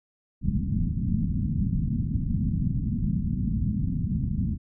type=low-pass noise; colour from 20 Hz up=white; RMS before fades=-26 dBFS; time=0.41-4.58 s; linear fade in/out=50 ms; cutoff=230 Hz; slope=48 dB/octave; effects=none